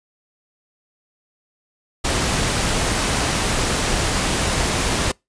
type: noise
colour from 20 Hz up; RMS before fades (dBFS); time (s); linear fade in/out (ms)
pink; -20; 2.04-5.12; 10
effects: noise-tail reverb RT60 0.2 s tail -26 dB re dry + resampled to 22050 Hz